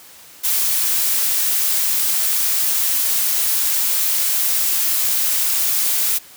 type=noise; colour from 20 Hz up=blue; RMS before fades=-18 dBFS; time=0.43-6.19 s; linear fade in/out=20 ms; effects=white hiss -43 dBFS RMS until 6.36 s + high-pass 60 Hz 12 dB/octave